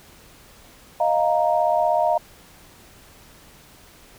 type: chord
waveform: sine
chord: Eb suspended second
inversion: none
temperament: equal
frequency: 622.3 / 698.5 / 932.3 Hz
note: Eb5 / F5 / Bb5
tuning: 0 / 0 / 0 cents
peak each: -21 / -20 / -23 dBFS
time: 1-2.18 s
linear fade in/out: 5 ms
effects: pink hiss -49 dBFS RMS until 4.18 s